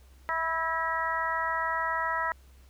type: harmonic tone with a mistuned harmonic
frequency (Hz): 327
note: E4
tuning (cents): -14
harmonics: 2 / 3 / 4 / 5 / 6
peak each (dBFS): -37 / -31 / -32 / -36 / -33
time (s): 0.29-2.32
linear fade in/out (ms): 0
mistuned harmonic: 6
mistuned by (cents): -37
effects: added 65 Hz sine -52 dBFS peak until 2.69 s + pink hiss -63 dBFS RMS until 2.69 s